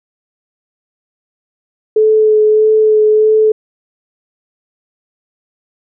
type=tone with vibrato; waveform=sine; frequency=431.2 Hz; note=A4; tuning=35 cents flat; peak=-6 dBFS; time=1.96-3.52 s; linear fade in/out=5 ms; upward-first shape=sine; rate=1.6 Hz; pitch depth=14 cents each way; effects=none